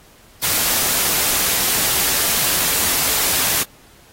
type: noise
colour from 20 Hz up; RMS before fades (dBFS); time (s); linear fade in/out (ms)
white; -18; 0.42-3.64; 20
effects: pink hiss -49 dBFS RMS until 4.12 s + AAC 48 kbps